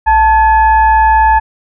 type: tone with frequency modulation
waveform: sine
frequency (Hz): 880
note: A5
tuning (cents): 0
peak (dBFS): -5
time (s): 0.06-1.4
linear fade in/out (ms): 20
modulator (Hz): 822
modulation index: 0.62
effects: none